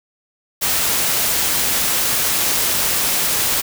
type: noise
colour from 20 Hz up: white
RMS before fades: -18 dBFS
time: 0.61-3.62 s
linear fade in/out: 20 ms
effects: none